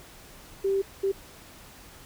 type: tone bursts at uneven times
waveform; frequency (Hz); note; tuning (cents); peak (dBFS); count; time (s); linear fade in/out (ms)
sine; 390.7; G4; -6; -22; 2; 0.64-0.82 / 1.03-1.12; 10
effects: pink hiss -49 dBFS RMS until 2.05 s